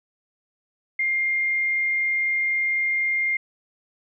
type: tone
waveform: sine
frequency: 2114 Hz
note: C7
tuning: 17 cents sharp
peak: -20 dBFS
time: 0.99-3.37 s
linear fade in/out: 5 ms
effects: none